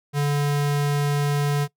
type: tone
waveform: square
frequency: 144.5 Hz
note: D3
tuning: 28 cents flat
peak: -20 dBFS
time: 0.13-1.68 s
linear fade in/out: 50 ms
effects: noise-tail reverb RT60 0.1 s tail -20 dB re dry